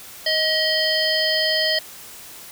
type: harmonic tone with a mistuned harmonic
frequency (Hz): 627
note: D#5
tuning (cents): +13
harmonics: 1 / 3 / 5 / 7 / 8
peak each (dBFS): -24 / -24 / -24 / -24 / -24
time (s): 0.26-1.79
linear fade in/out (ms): 5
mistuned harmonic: 3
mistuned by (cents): +22
effects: white hiss -40 dBFS RMS until 2.51 s